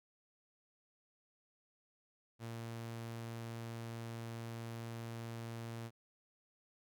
sawtooth tone, 115.4 Hz, A#2, 17 cents flat, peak -39 dBFS, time 2.39-5.91 s, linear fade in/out 50 ms, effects none

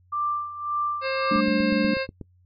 sine tone with tremolo, 1181 Hz, D6, 9 cents sharp, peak -22 dBFS, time 0.12-1.41 s, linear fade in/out 10 ms, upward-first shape sine, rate 1.8 Hz, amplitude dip 75%
harmonic tone, 532 Hz, C5, 29 cents sharp, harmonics 1 / 2 / 3 / 4 / 5 / 7 / 8 / 9, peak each -26 / -37 / -33 / -35 / -33 / -41 / -39 / -40 dBFS, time 1.01-2.07 s, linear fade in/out 50 ms
sine chord, G suspended second, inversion none, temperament equal, 196 / 220 / 293.7 Hz, G3 / A3 / D4, 0 / 0 / 0 cents, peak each -27 / -24 / -24 dBFS, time 1.31-1.94 s, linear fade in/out 5 ms
click train, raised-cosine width 3 ms, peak -23 dBFS, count 8, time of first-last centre 1.36-2.213 s, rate 8.21 Hz
effects noise-tail reverb RT60 0.1 s tail -23 dB re dry + added 90 Hz sine -56 dBFS peak until 2.45 s

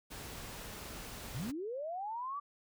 pink noise, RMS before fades -46 dBFS, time 0.1-1.52 s, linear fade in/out 20 ms
sine linear sweep, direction up, 98 to 1174.7 Hz, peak -37 dBFS, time 1.34-2.4 s, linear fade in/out 10 ms
effects none

